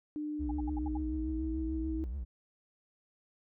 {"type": "tone with pitch glide", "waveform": "sine", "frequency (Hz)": [300.2, 319.9], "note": ["D4", "D#4"], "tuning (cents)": [38, 48], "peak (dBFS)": -34, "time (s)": [0.16, 2.04], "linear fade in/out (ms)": 0, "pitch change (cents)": 110, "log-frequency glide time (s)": [0.54, 1.48]}
{"type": "tone with vibrato", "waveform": "triangle", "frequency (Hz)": 63.9, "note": "C2", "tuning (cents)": -40, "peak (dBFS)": -33, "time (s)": [0.39, 2.25], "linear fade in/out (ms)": 20, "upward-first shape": "triangle", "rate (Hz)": 6.9, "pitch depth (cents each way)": 260}
{"type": "tone bursts", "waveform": "sine", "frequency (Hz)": 818, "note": "G#5", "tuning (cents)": -26, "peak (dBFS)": -40, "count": 6, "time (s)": [0.49, 0.973], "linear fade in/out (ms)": 5, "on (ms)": 23, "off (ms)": 69}
{"effects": []}